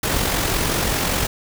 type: noise with amplitude modulation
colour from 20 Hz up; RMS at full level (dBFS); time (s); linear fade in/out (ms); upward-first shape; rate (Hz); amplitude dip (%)
pink; -19; 0.03-1.27; 5; sine; 45.2; 40
effects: none